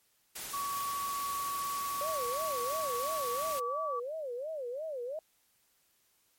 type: noise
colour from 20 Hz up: white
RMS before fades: -41 dBFS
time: 0.35-3.6 s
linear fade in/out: 10 ms
type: tone with pitch glide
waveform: sine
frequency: 1129 to 1149.4 Hz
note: C#6 to D6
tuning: +31 to -38 cents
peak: -33 dBFS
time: 0.53-4 s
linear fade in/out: 10 ms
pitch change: +31 cents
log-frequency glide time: 3.22-3.62 s
type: tone with vibrato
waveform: sine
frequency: 554.4 Hz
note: C#5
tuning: in tune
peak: -35 dBFS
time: 2.01-5.19 s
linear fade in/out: 2 ms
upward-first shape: sine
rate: 2.9 Hz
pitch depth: 260 cents each way
effects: white hiss -71 dBFS RMS until 6.38 s + MP3 64 kbps